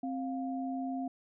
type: tone pair together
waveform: sine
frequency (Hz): 263.6 / 703.7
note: C4 / F5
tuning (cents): +13 / +13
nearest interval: octave + perfect fourth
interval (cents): 1700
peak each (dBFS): -34 / -39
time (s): 0.03-1.08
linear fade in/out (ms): 5
effects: none